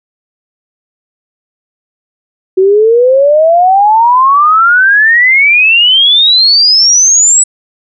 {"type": "exponential sweep", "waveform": "sine", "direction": "up", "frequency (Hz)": [370, 7940], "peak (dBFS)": -3, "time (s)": [2.57, 7.44], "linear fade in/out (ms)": 10, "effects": []}